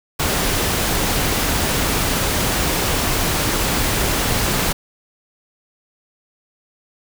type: noise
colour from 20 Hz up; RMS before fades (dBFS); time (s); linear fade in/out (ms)
pink; -19; 0.19-4.73; 10
effects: none